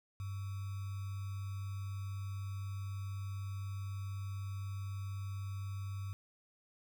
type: tone with sample-and-hold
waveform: sine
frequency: 98 Hz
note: G2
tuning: in tune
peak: -38 dBFS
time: 0.2-6.13 s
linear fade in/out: 0 ms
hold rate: 1225 Hz
effects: none